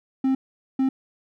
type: tone bursts at uneven times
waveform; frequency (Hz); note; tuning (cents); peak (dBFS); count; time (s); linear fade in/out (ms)
triangle; 264.9; C4; +22; -16; 2; 0.24-0.35 / 0.79-0.89; 5
effects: none